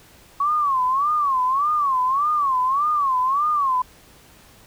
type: tone with vibrato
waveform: sine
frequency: 1108.7 Hz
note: C#6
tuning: in tune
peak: -17 dBFS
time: 0.4-3.82 s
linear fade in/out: 5 ms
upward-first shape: sine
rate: 1.7 Hz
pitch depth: 170 cents each way
effects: pink hiss -50 dBFS RMS until 4.66 s